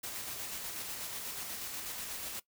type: noise with tremolo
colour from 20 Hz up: white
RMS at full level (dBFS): -40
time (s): 0.03-2.4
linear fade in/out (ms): 10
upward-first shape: square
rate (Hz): 8.2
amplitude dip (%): 25
effects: noise-tail reverb RT60 0.1 s tail -19 dB re dry